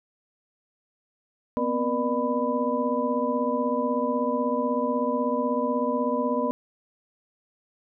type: tone cluster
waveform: sine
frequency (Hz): 242.6 / 258.8 / 478.8 / 599 / 995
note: B3 / C4 / A#4 / D5 / B5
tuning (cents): -31 / -19 / +46 / +34 / +13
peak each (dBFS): -29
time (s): 1.57-6.51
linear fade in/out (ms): 0
effects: none